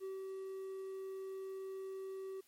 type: tone with ADSR envelope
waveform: triangle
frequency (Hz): 383.5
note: G4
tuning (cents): -38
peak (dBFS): -38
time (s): 0-2.41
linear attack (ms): 39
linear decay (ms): 170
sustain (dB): -2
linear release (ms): 10
effects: white hiss -70 dBFS RMS until 2.47 s + MP3 64 kbps